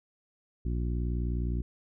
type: harmonic tone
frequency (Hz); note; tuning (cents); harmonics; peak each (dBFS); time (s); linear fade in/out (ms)
59.8; A#1; +45; 1 / 2 / 3 / 4 / 5 / 6; -29 / -35 / -39 / -41 / -43 / -45; 0.65-1.62; 5
effects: none